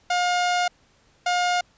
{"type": "tone pair in turn", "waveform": "sawtooth", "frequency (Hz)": [713, 713], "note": ["F5", "F5"], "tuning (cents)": [36, 36], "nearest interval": "unison", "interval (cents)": 0, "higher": "neither", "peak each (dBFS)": -16, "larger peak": "neither", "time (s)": [[0.1, 0.68], [1.26, 1.61]], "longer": "first", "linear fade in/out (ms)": 5, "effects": ["pink hiss -60 dBFS RMS until 1.77 s", "resampled to 16000 Hz"]}